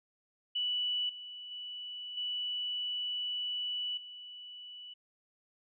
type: tone with level steps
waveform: sine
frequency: 2960 Hz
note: F#7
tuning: in tune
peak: -30 / -43 / -40 / -33 / -45 dBFS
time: 0.55-4.94 s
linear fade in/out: 10 ms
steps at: 1.09 / 1.51 / 2.17 / 3.97 s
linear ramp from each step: 5 ms
effects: none